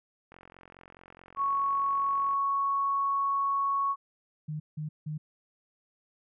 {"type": "click train", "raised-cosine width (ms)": 0.5, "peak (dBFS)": -35, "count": 91, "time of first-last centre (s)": [0.32, 2.333], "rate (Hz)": 44.7}
{"type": "tone", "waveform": "sine", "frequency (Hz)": 1108.7, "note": "C#6", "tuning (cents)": 0, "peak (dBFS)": -25, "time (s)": [1.36, 3.96], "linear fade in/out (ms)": 50}
{"type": "tone bursts", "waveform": "sine", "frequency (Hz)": 152.8, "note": "D#3", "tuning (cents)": -31, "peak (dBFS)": -32, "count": 3, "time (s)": [4.48, 5.18], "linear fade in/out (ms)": 10, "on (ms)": 120, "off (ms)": 170}
{"effects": []}